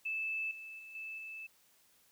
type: tone with level steps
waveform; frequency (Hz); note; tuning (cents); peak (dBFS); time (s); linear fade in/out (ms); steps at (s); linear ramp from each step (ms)
sine; 2627; E7; -7; -34 / -45 / -48 / -41 / -43; 0.05-1.47; 10; 0.51 / 0.79 / 0.95 / 1.18; 2
effects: white hiss -68 dBFS RMS until 2.11 s